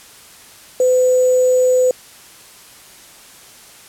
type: tone with sample-and-hold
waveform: sine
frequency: 507 Hz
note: B4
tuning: 45 cents sharp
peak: -10 dBFS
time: 0.8-1.91 s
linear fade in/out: 2 ms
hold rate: 7350 Hz
effects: white hiss -42 dBFS RMS until 3.88 s + low-pass 12000 Hz 12 dB/octave